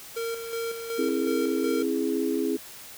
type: tone with tremolo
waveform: square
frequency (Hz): 460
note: A#4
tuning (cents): -23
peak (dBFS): -29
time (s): 0.16-1.83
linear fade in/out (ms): 10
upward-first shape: square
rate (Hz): 2.7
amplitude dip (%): 50
type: chord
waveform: sine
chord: C augmented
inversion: none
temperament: equal with one note detuned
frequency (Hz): 266.5 / 329.6 / 415.3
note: C4 / E4 / G#4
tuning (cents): +32 / 0 / 0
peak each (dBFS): -28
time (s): 0.98-2.57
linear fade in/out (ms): 10
effects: white hiss -44 dBFS RMS until 2.97 s